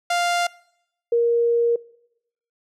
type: tone pair in turn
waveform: sawtooth / sine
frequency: 698.5 / 469.7 Hz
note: F5 / A#4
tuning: 0 / +13 cents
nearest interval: perfect fifth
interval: 687 cents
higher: first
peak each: -15 dBFS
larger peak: neither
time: 0.1-0.47 / 1.12-1.76 s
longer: second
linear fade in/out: 5 ms
effects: noise-tail reverb RT60 0.8 s tail -23 dB re dry + low-pass 9000 Hz 12 dB/octave